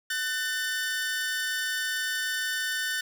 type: tone pair together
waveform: sawtooth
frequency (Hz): 1500 / 1794.7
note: F#6 / A6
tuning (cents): +23 / +34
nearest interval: minor third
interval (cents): 311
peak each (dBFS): -27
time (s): 0.1-3.01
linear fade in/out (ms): 5
effects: none